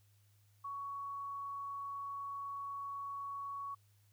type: tone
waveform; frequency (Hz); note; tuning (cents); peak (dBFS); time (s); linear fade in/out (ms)
sine; 1118; C#6; +14; -40; 0.64-3.75; 10
effects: added 102 Hz sine -66 dBFS peak until 4.12 s + white hiss -75 dBFS RMS until 4.12 s